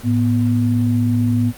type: tone pair together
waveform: sine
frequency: 108.8 / 244.2 Hz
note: A2 / B3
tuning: -19 / -19 cents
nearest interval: octave + major second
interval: 1400 cents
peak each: -16 dBFS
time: 0.03-1.53 s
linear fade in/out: 50 ms
effects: pink hiss -39 dBFS RMS until 1.57 s + Opus 48 kbps